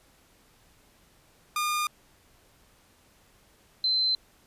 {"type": "tone pair in turn", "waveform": ["sawtooth", "sine"], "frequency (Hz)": [1213, 4080], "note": ["D#6", "C8"], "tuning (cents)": [-44, -44], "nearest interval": "octave + major sixth", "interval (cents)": 2100, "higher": "second", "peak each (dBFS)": -22, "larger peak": "neither", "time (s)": [[1.56, 1.87], [3.84, 4.15]], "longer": "neither", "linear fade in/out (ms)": 2, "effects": ["pink hiss -61 dBFS RMS until 4.46 s", "resampled to 32000 Hz"]}